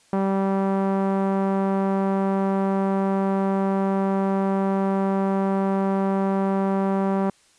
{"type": "tone with low-pass filter", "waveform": "sawtooth", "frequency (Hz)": 194.2, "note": "G3", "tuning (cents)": -16, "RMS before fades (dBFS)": -22, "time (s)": [0.13, 7.3], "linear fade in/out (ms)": 2, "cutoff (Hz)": 1000, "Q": 1.3, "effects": ["white hiss -58 dBFS RMS until 7.58 s", "resampled to 22050 Hz"]}